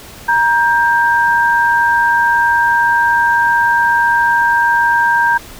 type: tone pair together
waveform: sine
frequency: 941.3 / 1583 Hz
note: A#5 / G6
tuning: +17 / +17 cents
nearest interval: major sixth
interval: 900 cents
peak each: -12 dBFS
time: 0.28-5.38 s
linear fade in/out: 10 ms
effects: pink hiss -35 dBFS RMS until 5.59 s